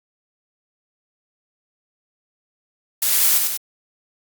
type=noise with echo; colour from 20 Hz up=blue; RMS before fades=-18 dBFS; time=3.02-3.38 s; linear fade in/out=5 ms; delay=96 ms; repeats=2; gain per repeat=-3 dB; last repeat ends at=3.572 s; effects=Opus 48 kbps